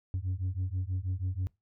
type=beating tone pair; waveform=sine; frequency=89.7 / 95.9 Hz; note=F2 / G2; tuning=+47 / -37 cents; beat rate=6.2 Hz; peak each=-31 dBFS; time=0.14-1.47 s; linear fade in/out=0 ms; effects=noise-tail reverb RT60 0.2 s tail -23 dB re dry + tanh soft clip ceiling -27 dBFS